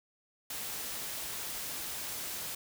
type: noise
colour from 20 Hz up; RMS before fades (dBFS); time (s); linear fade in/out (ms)
white; -39; 0.5-2.55; 5
effects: none